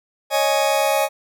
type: chord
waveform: 40% pulse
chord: C# suspended second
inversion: none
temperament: just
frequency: 554.4 / 623.7 / 831.5 Hz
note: C#5 / D#5 / G#5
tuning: 0 / +4 / +2 cents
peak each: -20 dBFS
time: 0.3-1.09 s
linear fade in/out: 50 ms
effects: none